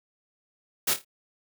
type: noise with echo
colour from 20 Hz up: white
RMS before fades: -24 dBFS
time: 0.87-0.94 s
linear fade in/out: 10 ms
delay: 27 ms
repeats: 4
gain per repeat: -9 dB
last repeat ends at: 1.048 s
effects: high-pass 150 Hz 12 dB/octave